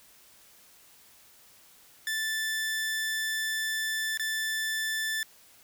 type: tone with dropouts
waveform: sawtooth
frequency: 1760 Hz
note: A6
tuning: in tune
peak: -25 dBFS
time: 2.07-5.23 s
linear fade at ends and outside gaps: 1 ms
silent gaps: 4.174-4.196 s
effects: white hiss -57 dBFS RMS until 5.63 s